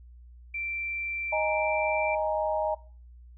sine tone, 2349 Hz, D7, in tune, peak -31 dBFS, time 0.54-2.15 s, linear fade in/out 5 ms
sine chord, D# suspended fourth, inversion none, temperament just, 622.3 / 829.7 / 933.4 Hz, D#5 / G#5 / A#5, 0 / -2 / +2 cents, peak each -27 / -31 / -32 dBFS, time 1.32-2.75 s, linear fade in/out 10 ms
effects noise-tail reverb RT60 0.4 s tail -20 dB re dry + added 60 Hz sine -47 dBFS peak until 3.37 s

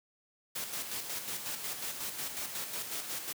white noise with tremolo, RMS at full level -37 dBFS, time 0.55-3.33 s, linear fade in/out 10 ms, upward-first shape square, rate 5.5 Hz, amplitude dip 45%, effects high-pass 100 Hz 12 dB/octave

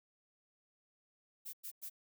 violet noise bursts, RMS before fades -45 dBFS, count 3, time 1.45-1.899 s, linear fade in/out 20 ms, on 83 ms, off 100 ms, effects none

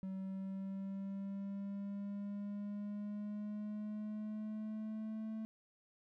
triangle linear sweep, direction up, 190 to 220.1 Hz, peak -38 dBFS, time 0.03-5.45 s, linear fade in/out 0 ms, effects none

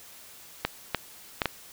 clicks, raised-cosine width 0.3 ms, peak -8 dBFS, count 4, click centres 0.65 / 0.947 / 1.418 / 1.457 s, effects white hiss -49 dBFS RMS until 1.72 s

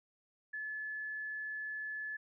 sine tone, 1723 Hz, A6, 37 cents flat, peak -38 dBFS, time 0.53-2.17 s, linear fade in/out 10 ms, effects none

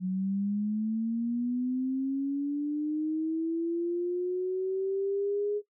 sine linear sweep, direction up, 182.2 to 417.5 Hz, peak -27 dBFS, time 0-5.62 s, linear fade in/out 50 ms, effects noise-tail reverb RT60 0.1 s tail -18 dB re dry

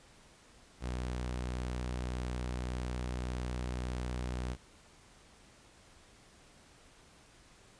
sawtooth tone, 61.74 Hz, B1, in tune, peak -31 dBFS, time 0.8-4.57 s, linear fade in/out 50 ms, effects pink hiss -60 dBFS RMS until 7.79 s + resampled to 22050 Hz

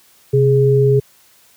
sine tone pair together, 130.81 / 415.3 Hz, C3 / G#4, 0 / 0 cents, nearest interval octave + minor sixth, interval 2000 cents, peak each -12 dBFS, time 0.33-1 s, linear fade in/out 10 ms, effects white hiss -51 dBFS RMS until 1.56 s + high-pass 60 Hz 12 dB/octave

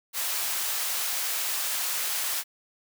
white high-pass noise, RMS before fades -29 dBFS, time 0.13-2.44 s, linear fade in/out 50 ms, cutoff 700 Hz, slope 12 dB/octave, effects none

